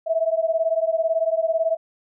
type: beating tone pair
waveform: sine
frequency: 645 / 663 Hz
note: E5 / E5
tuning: -38 / +10 cents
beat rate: 18 Hz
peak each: -21 / -22 dBFS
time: 0.06-1.77 s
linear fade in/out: 20 ms
effects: none